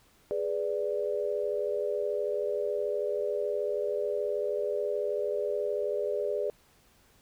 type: chord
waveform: sine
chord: G# diminished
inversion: none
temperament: equal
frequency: 415.3 / 493.9 / 587.3 Hz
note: G#4 / B4 / D5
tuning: 0 / 0 / 0 cents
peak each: -31 / -34 / -32 dBFS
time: 0.31-6.5 s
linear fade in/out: 0 ms
effects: pink hiss -63 dBFS RMS until 7.21 s